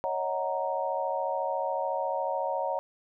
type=chord; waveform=sine; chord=D# minor seventh; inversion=third; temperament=equal with one note detuned; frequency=554.4 / 628.4 / 740 / 932.3 Hz; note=C#5 / D#5 / F#5 / A#5; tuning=0 / +17 / 0 / 0 cents; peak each=-32 / -34 / -34 / -32 dBFS; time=0.04-2.79 s; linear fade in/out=0 ms; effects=none

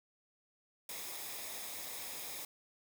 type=noise with comb filter; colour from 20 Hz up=white; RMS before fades=-44 dBFS; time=0.89-2.45 s; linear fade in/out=2 ms; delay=0.68 ms; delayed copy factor=-0.5; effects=none

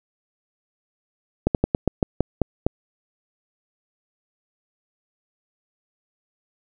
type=slowing click train; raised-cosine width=2 ms; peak=-4 dBFS; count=9; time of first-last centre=1.47-2.666 s; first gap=78 ms; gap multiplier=1.18; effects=none

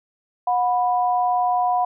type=tone pair together; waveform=sine; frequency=726.2 / 987.8 Hz; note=F#5 / B5; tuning=-33 / 0 cents; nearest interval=perfect fourth; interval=533 cents; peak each=-18 / -23 dBFS; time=0.47-1.85 s; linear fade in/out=5 ms; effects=none

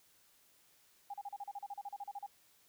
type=tone bursts; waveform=sine; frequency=808 Hz; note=G#5; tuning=48 cents flat; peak=-40 dBFS; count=16; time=1.1-2.264 s; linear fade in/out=5 ms; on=39 ms; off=36 ms; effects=white hiss -68 dBFS RMS until 2.68 s

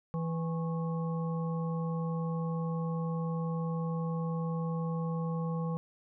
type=harmonic tone with a mistuned harmonic; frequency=164.81 Hz; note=E3; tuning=in tune; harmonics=1 / 3 / 5 / 7; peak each=-31 / -40 / -46 / -44 dBFS; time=0.14-5.77 s; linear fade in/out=0 ms; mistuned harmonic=7; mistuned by=-90 cents; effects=none

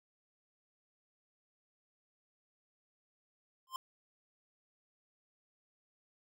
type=tone with exponential growth; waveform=square; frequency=1046.5 Hz; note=C6; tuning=in tune; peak=-34 dBFS; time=3.67-3.76 s; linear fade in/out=1 ms; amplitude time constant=18 ms; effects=none

